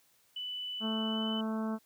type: tone with pitch glide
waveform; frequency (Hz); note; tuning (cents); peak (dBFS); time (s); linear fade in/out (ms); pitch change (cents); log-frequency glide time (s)
sine; 2986 to 3010; F#7 to F#7; +15 to +29; -36; 0.36-1.41; 5; +14; 1.1-1.25
type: harmonic tone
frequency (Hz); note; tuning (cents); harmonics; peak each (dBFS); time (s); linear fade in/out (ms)
220; A3; 0; 1 / 2 / 3 / 4 / 5 / 6 / 7; -32 / -43 / -43 / -46 / -46 / -48 / -53; 0.8-1.79; 50
effects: white hiss -68 dBFS RMS until 1.85 s + high-pass 60 Hz 12 dB/octave